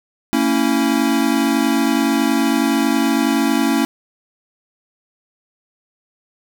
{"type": "chord", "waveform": "square", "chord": "A# diminished", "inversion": "none", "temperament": "equal with one note detuned", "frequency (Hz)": [227.9, 277.2, 329.6], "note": ["A#3", "C#4", "E4"], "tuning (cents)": [-39, 0, 0], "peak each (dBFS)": [-20, -18, -21], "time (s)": [0.33, 3.85], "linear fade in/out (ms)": 0, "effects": []}